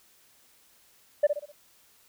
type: tone with echo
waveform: sine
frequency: 587.3 Hz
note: D5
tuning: in tune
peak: -14 dBFS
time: 1.23-1.27 s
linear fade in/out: 10 ms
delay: 63 ms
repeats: 4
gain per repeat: -8 dB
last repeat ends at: 1.522 s
effects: tanh soft clip ceiling -15 dBFS + white hiss -61 dBFS RMS until 2.08 s